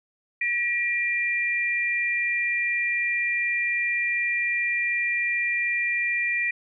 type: tone pair together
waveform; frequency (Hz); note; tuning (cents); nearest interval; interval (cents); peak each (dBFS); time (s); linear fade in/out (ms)
sine; 1926.7 / 2384; B6 / D7; -43 / +25; major third; 368; -25; 0.41-6.51; 5
effects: none